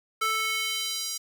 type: tone with high-pass filter sweep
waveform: square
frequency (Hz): 440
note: A4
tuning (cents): 0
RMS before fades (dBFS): -29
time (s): 0.21-1.18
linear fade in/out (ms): 10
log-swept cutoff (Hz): 1300 to 5700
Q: 1.8
effects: none